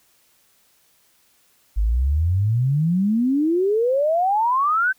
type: exponential sweep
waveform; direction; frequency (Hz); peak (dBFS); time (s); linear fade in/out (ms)
sine; up; 48.97 to 1568; -16; 1.76-4.93; 20
effects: white hiss -60 dBFS RMS until 4.98 s